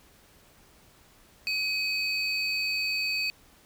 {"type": "tone pair together", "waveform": "triangle", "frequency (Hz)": [2532, 4540], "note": ["D#7", "C#8"], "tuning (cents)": [30, 41], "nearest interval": "minor seventh", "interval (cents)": 1011, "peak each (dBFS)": [-27, -29], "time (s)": [1.47, 3.3], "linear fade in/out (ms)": 0, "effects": ["pink hiss -58 dBFS RMS until 3.65 s"]}